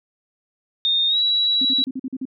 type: tone with pitch glide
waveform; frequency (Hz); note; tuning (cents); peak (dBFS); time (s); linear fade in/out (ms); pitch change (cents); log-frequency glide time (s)
sine; 3664 to 3904; A#7 to B7; -31 to -21; -16; 0.85-1.84; 0; +110; 1.08-1.18
type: tone bursts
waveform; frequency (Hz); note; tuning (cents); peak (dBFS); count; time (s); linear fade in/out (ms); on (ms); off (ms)
sine; 261.2; C4; -3; -24; 8; 1.61-2.254; 5; 42; 44
effects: none